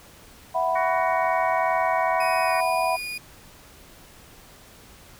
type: chord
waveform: sine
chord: E suspended second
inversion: none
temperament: just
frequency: 659.3 / 741.7 / 988.9 Hz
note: E5 / F#5 / B5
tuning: 0 / +4 / +2 cents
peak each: -25 dBFS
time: 0.54-2.97 s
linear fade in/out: 20 ms
type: harmonic tone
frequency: 373.2 Hz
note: F#4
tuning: 15 cents sharp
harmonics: 3 / 4 / 5 / 6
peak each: -31 / -34 / -32 / -33 dBFS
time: 0.75-2.61 s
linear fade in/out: 10 ms
type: tone with pitch glide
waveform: 35% pulse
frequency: 2511 to 2448 Hz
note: D#7 to D#7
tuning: +15 to -29 cents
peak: -28 dBFS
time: 2.2-3.18 s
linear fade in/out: 5 ms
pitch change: -44 cents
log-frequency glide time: 2.44-2.55 s
effects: pink hiss -49 dBFS RMS until 5.19 s